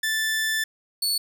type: tone pair in turn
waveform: sawtooth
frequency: 1760 / 4435 Hz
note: A6 / C#8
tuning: 0 / 0 cents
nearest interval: octave + major third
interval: 1600 cents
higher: second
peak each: -19 dBFS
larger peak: neither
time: 0.03-0.64 / 1.02-1.18 s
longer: first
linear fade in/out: 5 ms
effects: none